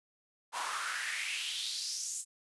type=noise with high-pass filter sweep; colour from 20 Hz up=pink; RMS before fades=-37 dBFS; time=0.52-2.25 s; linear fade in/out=50 ms; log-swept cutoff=900 to 7900 Hz; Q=4; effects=resampled to 24000 Hz